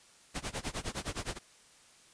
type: noise with tremolo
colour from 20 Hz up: pink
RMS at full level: -35 dBFS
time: 0.34-1.39 s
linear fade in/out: 20 ms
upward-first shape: sine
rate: 9.7 Hz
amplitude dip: 95%
effects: white hiss -60 dBFS RMS until 2.13 s + resampled to 22050 Hz